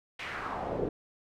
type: noise with band-pass filter sweep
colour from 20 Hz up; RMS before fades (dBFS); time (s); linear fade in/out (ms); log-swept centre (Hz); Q
brown; -35; 0.19-0.89; 5; 2600 to 360; 2.3
effects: none